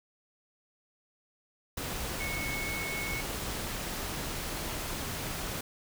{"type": "tone in noise", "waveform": "sine", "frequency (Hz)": 2200, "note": "C#7", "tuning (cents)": -14, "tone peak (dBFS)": -35, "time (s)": [2.2, 3.21], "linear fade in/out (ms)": 5, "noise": "pink", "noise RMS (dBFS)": -36, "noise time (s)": [1.77, 5.61], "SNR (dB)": -2, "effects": []}